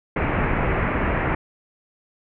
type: low-pass noise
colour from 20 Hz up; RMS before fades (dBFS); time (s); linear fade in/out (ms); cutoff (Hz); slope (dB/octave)
pink; -22; 0.16-1.35; 5; 2400; 48
effects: none